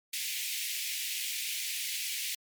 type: high-pass noise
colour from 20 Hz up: pink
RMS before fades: -35 dBFS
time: 0.13-2.35 s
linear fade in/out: 5 ms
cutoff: 2100 Hz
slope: 48 dB/octave
effects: MP3 96 kbps